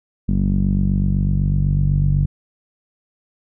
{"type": "tone with low-pass filter sweep", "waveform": "sawtooth", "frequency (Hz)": 48, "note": "G1", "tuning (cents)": -36, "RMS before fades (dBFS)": -17, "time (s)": [0.28, 2.26], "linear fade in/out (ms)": 10, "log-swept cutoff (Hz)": [210, 140], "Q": 4.5, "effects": []}